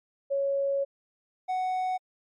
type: tone pair in turn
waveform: sine / triangle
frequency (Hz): 554.4 / 742.2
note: C#5 / F#5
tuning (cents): 0 / +5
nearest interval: perfect fourth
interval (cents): 505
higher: second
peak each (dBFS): -24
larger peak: neither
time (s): 0.3-0.85 / 1.48-1.98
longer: first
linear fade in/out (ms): 20
effects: MP3 48 kbps